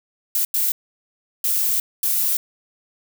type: noise bursts at uneven times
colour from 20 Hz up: violet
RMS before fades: -20 dBFS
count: 4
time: 0.35-0.45 / 0.54-0.72 / 1.44-1.8 / 2.03-2.37 s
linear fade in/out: 2 ms
effects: none